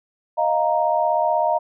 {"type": "chord", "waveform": "sine", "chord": "Eb suspended second", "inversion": "none", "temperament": "equal", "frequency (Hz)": [622.3, 698.5, 932.3], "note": ["Eb5", "F5", "Bb5"], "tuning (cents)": [0, 0, 0], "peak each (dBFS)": -21, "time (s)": [0.37, 1.59], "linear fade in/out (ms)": 20, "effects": []}